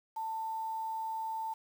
sine tone with quantisation, 890 Hz, A5, 20 cents sharp, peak -34 dBFS, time 0.16-1.54 s, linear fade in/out 10 ms, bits 9, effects none

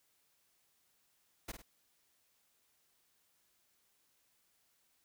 pink noise with echo, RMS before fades -42 dBFS, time 1.48-1.52 s, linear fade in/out 10 ms, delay 51 ms, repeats 2, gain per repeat -7 dB, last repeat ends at 1.622 s, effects white hiss -75 dBFS RMS until 5.04 s

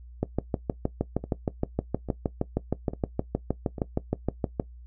two click trains, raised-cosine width 2 ms, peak -21 / -11 dBFS, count 4 / 29, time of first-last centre 1.24-3.782 / 0.23-4.598 s, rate 1.18 / 6.41 Hz, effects noise-tail reverb RT60 0.1 s tail -17 dB re dry + added 60 Hz sine -43 dBFS peak until 4.86 s

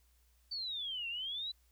sine exponential two-way sweep, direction down then up, 4597 to 2700 to 4020 Hz, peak -37 dBFS, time 0.51-1.52 s, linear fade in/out 10 ms, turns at 1.08 s, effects added 60 Hz sine -67 dBFS peak until 1.71 s + white hiss -74 dBFS RMS until 1.71 s

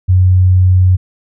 sine tone, 92 Hz, F#2, 9 cents flat, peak -5 dBFS, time 0.08-0.97 s, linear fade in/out 20 ms, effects none

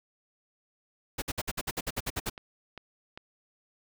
pink noise bursts, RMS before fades -32 dBFS, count 12, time 1.18-2.299 s, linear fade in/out 10 ms, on 41 ms, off 57 ms
click train, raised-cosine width 0.3 ms, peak -25 dBFS, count 4, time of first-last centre 1.98-3.175 s, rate 2.51 Hz
effects none

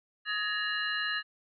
sine tone cluster, 1258 / 1684 / 1844 / 2843 / 4068 Hz, D#6 / G#6 / A#6 / F7 / C8, +19 / +24 / -19 / +30 / -50 cents, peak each -39 / -32 / -38 / -36 / -39 dBFS, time 0.25-1.23 s, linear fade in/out 50 ms, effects none

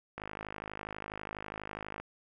click train, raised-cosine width 0.5 ms, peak -24 dBFS, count 96, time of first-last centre 0.18-2 s, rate 52.2 Hz, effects none

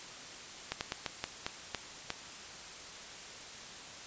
slowing click train, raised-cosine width 0.2 ms, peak -16 dBFS, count 8, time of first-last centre 0.72-2.104 s, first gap 89 ms, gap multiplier 1.26, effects white hiss -47 dBFS RMS until 4.06 s + resampled to 16000 Hz

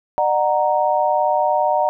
sine chord, D augmented, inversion none, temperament equal with one note detuned, 602.4 / 740 / 932.3 Hz, D5 / F#5 / A#5, +44 / 0 / 0 cents, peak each -19 dBFS, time 0.18-1.89 s, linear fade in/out 0 ms, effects none

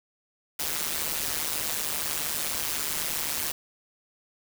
white noise with amplitude modulation, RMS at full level -26 dBFS, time 0.59-3.52 s, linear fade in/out 5 ms, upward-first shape sine, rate 152 Hz, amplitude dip 90%, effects none

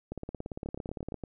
two click trains, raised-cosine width 2 ms, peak -23 / -24 dBFS, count 19 / 6, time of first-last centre 0.12-1.143 / 0.66-1.237 s, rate 17.6 / 8.66 Hz, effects none

